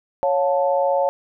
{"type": "chord", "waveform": "sine", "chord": "Db augmented", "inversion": "none", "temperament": "equal with one note detuned", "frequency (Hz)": [554.4, 709.8, 880], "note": ["Db5", "F5", "A5"], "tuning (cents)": [0, 28, 0], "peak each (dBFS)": [-18, -23, -23], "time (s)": [0.23, 1.09], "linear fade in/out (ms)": 0, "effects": []}